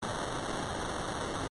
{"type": "noise with sample-and-hold", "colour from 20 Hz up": "blue", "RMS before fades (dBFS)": -35, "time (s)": [0.02, 1.48], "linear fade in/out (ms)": 10, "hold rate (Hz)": 2450, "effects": ["MP3 48 kbps"]}